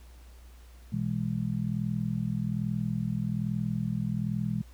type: chord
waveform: sine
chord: E major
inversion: second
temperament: just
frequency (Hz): 123.61 / 164.81 / 206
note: B2 / E3 / G#3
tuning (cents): +2 / 0 / -14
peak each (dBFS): -32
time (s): 0.92-4.62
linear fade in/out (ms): 10
effects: added 60 Hz sine -48 dBFS peak until 4.73 s + pink hiss -60 dBFS RMS until 4.73 s